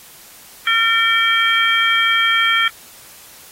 sine tone cluster, 1370 / 1806 / 2303 / 3202 Hz, F6 / A6 / D7 / G7, -34 / +45 / -34 / +36 cents, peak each -18 dBFS, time 0.67-2.68 s, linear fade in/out 2 ms, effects white hiss -42 dBFS RMS until 3.51 s + AAC 48 kbps

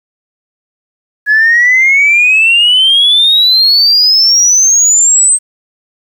sine exponential sweep, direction up, 1681 to 8372 Hz, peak -3 dBFS, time 1.26-5.39 s, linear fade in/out 50 ms, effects tanh soft clip ceiling -1 dBFS + 7-bit

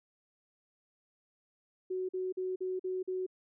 sine tone bursts, 371.2 Hz, F#4, 6 cents sharp, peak -32 dBFS, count 6, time 1.9-3.265 s, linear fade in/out 10 ms, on 190 ms, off 45 ms, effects none

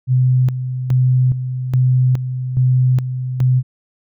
sine tone with tremolo, 127.6 Hz, C3, 43 cents flat, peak -10 dBFS, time 0.07-3.63 s, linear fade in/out 50 ms, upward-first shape square, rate 1.2 Hz, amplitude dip 65%, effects none

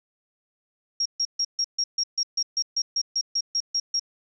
sine tone bursts, 5588 Hz, F8, in tune, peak -21 dBFS, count 16, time 1-3.996 s, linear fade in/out 5 ms, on 56 ms, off 140 ms, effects none

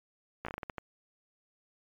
slowing click train, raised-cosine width 0.5 ms, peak -22 dBFS, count 9, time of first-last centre 0.45-0.782 s, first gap 15 ms, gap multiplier 1.28, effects MP3 96 kbps

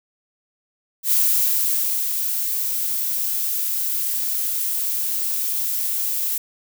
violet noise with ADSR envelope, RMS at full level -17 dBFS, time 1.03-6.38 s, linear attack 86 ms, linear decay 910 ms, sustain -6 dB, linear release 4 ms, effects none

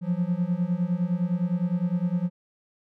triangle beating tone pair, 171.8 / 181.6 Hz, F3 / F#3, -28 / -32 cents, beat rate 9.8 Hz, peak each -24 dBFS, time 0.01-2.3 s, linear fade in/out 50 ms, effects none

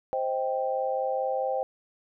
sine chord, C minor, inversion none, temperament just, 523.3 / 627.9 / 784.9 Hz, C5 / Eb5 / G5, 0 / +16 / +2 cents, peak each -28 / -33 / -30 dBFS, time 0.13-1.63 s, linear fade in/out 0 ms, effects none

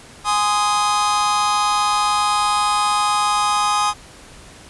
45% pulse chord, Ab major, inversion none, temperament just, 830.6 / 1038.3 / 1245.9 Hz, Ab5 / C6 / Eb6, 0 / -14 / +2 cents, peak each -20 / -23 / -19 dBFS, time 0.24-3.94 s, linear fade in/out 50 ms, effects pink hiss -42 dBFS RMS until 4.69 s + resampled to 24000 Hz

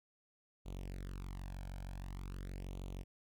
sawtooth tone with flanger, 46.37 Hz, F#1, 5 cents sharp, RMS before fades -45 dBFS, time 0.65-3.04 s, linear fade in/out 20 ms, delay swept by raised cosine 0.29 to 1.29 ms, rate 0.46 Hz, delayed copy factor +0.8, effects none

